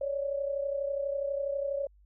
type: tone pair together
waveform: sine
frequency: 555.1 / 587.3 Hz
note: C#5 / D5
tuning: +2 / 0 cents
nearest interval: minor second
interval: 98 cents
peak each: -30 / -36 dBFS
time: 0.01-1.87 s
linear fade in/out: 5 ms
effects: added 50 Hz sine -57 dBFS peak until 2.05 s